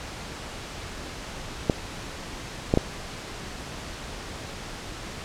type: clicks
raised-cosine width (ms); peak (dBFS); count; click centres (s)
2; -5; 3; 1.698 / 2.739 / 2.774
effects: pink hiss -37 dBFS RMS until 5.24 s + low-pass 7000 Hz 12 dB/octave